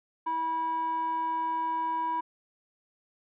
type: tone with band-pass filter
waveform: square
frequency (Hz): 324.8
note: E4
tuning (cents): -26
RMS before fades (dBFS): -30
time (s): 0.26-2.21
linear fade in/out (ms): 10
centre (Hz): 1000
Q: 6
effects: resampled to 8000 Hz